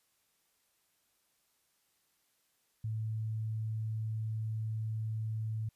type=tone; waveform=sine; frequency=110 Hz; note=A2; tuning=in tune; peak=-33 dBFS; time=2.84-5.69 s; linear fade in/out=5 ms; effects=white hiss -75 dBFS RMS until 5.75 s + resampled to 32000 Hz